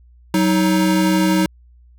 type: tone pair together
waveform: square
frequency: 186.72 / 315.3 Hz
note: F#3 / D#4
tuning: +16 / +23 cents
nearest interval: major sixth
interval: 907 cents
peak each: -17 dBFS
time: 0.34-1.46 s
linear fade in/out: 2 ms
effects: added 60 Hz sine -45 dBFS peak until 1.98 s